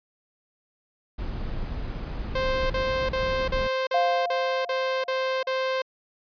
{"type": "noise", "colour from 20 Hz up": "brown", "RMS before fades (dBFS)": -31, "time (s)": [1.18, 3.68], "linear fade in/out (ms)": 10}
{"type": "tone bursts", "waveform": "sawtooth", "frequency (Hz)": 523.3, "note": "C5", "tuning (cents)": 0, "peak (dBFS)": -20, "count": 9, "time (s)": [2.35, 5.82], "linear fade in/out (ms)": 5, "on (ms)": 350, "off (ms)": 40}
{"type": "tone with exponential decay", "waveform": "sine", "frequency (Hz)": 698.5, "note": "F5", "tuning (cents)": 0, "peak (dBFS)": -19, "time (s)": [3.94, 5.74], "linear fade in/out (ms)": 5, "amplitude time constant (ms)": 390}
{"effects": ["resampled to 11025 Hz"]}